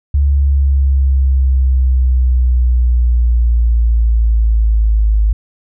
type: exponential sweep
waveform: sine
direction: down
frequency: 70.9 to 52.5 Hz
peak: -8 dBFS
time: 0.14-5.33 s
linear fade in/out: 5 ms
effects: none